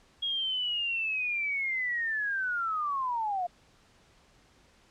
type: linear sweep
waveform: sine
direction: down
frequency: 3300 to 690 Hz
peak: -28 dBFS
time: 0.22-3.47 s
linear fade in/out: 10 ms
effects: pink hiss -62 dBFS RMS until 4.9 s + low-pass 7000 Hz 12 dB/octave